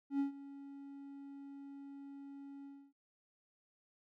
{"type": "tone with ADSR envelope", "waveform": "triangle", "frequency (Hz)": 278.6, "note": "C#4", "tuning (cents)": 9, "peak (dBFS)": -28, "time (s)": [0.1, 2.93], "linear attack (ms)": 95, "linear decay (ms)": 120, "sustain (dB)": -18, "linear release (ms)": 280, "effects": []}